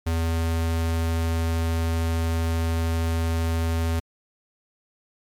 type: tone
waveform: square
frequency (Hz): 82.41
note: E2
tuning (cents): 0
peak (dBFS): -22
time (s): 0.06-4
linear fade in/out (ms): 10
effects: MP3 96 kbps